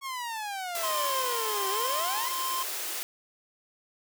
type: exponential two-way sweep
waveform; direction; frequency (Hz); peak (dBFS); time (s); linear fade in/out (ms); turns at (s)
sawtooth; down then up; 1108 to 380 to 1108; -29; 0.01-2.33; 50; 1.69
type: high-pass noise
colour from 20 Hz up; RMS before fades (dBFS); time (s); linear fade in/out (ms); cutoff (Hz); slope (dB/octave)
white; -34; 0.75-3.03; 0; 310; 96
type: tone with tremolo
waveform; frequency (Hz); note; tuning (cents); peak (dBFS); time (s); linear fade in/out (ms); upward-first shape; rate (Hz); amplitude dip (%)
square; 1046.5; C6; 0; -29; 0.83-2.63; 5; triangle; 1.2; 40
effects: none